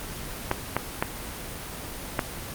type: clicks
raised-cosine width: 0.5 ms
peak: -7 dBFS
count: 4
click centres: 0.514 / 0.766 / 1.025 / 2.192 s
effects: pink hiss -36 dBFS RMS until 2.54 s + Opus 24 kbps